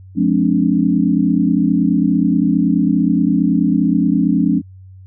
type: chord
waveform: sine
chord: D half-diminished seventh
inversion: first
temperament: just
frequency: 176.2 / 211.4 / 264.3 / 293.7 Hz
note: F3 / Ab3 / C4 / D4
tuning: +16 / +31 / +18 / 0 cents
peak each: -17 dBFS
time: 0.15-4.62 s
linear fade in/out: 50 ms
effects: added 94 Hz sine -36 dBFS peak until 5.06 s